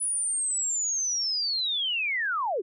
sine linear sweep, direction down, 9956 to 329.6 Hz, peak -25 dBFS, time 0-2.62 s, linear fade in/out 20 ms, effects none

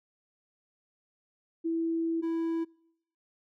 sine / triangle tone pair in turn, 329.6 / 329.6 Hz, E4 / E4, 0 / 0 cents, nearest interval unison, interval 0 cents, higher neither, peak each -27 / -26 dBFS, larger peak second, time 1.64-2.22 / 2.22-2.65 s, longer first, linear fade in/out 20 ms, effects noise-tail reverb RT60 0.8 s tail -26 dB re dry

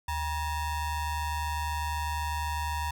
square ring-modulated tone, 440 Hz, A4, in tune, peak -27 dBFS, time 0.08-2.91 s, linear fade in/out 5 ms, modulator 516 Hz, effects none

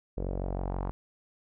sawtooth tone with low-pass filter sweep, 46.25 Hz, F#1, in tune, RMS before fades -33 dBFS, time 0.17-0.91 s, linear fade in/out 0 ms, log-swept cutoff 490 to 1000 Hz, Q 2.4, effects none

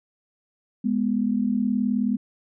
sine tone pair together, 207.7 / 246.7 Hz, G#3 / B3, 0 / -2 cents, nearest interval minor third, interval 298 cents, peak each -23 / -23 dBFS, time 0.84-2.17 s, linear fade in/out 10 ms, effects none

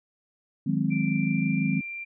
sine chord, Ab dominant seventh, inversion second, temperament equal with one note detuned, 155.56 / 181.5 / 207.7 / 261.6 Hz, Eb3 / Gb3 / Ab3 / C4, 0 / -33 / 0 / 0 cents, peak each -28 dBFS, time 0.66-1.81 s, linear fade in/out 10 ms
sine tone with pitch glide, 2349 to 2369 Hz, D7 to D7, 0 to +14 cents, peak -33 dBFS, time 0.9-2.05 s, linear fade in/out 20 ms, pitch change +14 cents, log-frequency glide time 1.02-1.63 s
effects none

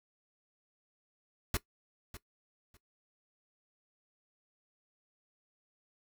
pink noise with echo, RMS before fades -31 dBFS, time 1.54-1.57 s, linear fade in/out 2 ms, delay 600 ms, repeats 2, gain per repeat -15 dB, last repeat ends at 2.77 s, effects noise-tail reverb RT60 0.1 s tail -17 dB re dry

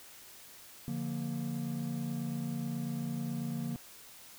triangle chord, Bb major, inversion first, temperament just, 145.68 / 174.81 / 233.1 Hz, D3 / F3 / Bb3, -14 / +2 / 0 cents, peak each -36 / -38 / -35 dBFS, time 0.88-3.76 s, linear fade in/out 0 ms, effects white hiss -53 dBFS RMS until 4.38 s

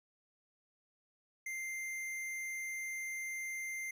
sine tone with tanh clipping, 2093 Hz, C7, in tune, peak -40 dBFS, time 1.46-3.91 s, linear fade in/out 5 ms, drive 17 dB, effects none

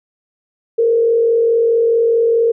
sine tone with frequency modulation, 461.2 Hz, A#4, 19 cents flat, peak -10 dBFS, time 0.78-2.52 s, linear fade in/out 10 ms, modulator 44.7 Hz, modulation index 0.46, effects none

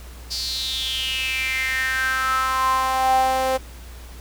sawtooth tone with high-pass filter sweep, 261.6 Hz, C4, in tune, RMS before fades -22 dBFS, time 0.3-3.58 s, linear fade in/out 20 ms, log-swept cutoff 4800 to 590 Hz, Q 7.3, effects added 60 Hz sine -37 dBFS peak until 4.2 s + pink hiss -45 dBFS RMS until 4.2 s

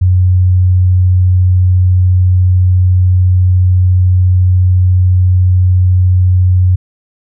sine tone, 91.4 Hz, F#2, 21 cents flat, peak -5 dBFS, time 0.01-6.76 s, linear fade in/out 10 ms, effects none

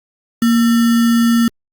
sine tone with sample-and-hold, 233.1 Hz, A#3, in tune, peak -9 dBFS, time 0.42-1.48 s, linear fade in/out 2 ms, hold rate 1575 Hz, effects Opus 48 kbps

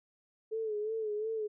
sine tone with vibrato, 432.3 Hz, A4, 31 cents flat, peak -32 dBFS, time 0.51-1.48 s, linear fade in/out 20 ms, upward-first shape sine, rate 2.8 Hz, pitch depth 64 cents each way, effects none

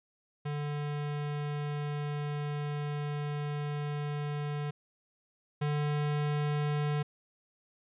square tone pair in turn, 146.83 / 147.68 Hz, D3 / D3, 0 / +10 cents, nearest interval unison, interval 10 cents, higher second, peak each -33 / -29 dBFS, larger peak second, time 0.45-4.71 / 5.61-7.03 s, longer first, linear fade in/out 10 ms, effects resampled to 8000 Hz

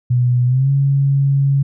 sine tone with pitch glide, 123.47 to 138.59 Hz, B2 to C#3, 0 to 0 cents, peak -11 dBFS, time 0.1-1.63 s, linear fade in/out 10 ms, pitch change +200 cents, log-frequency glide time 0.46-0.7 s, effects none

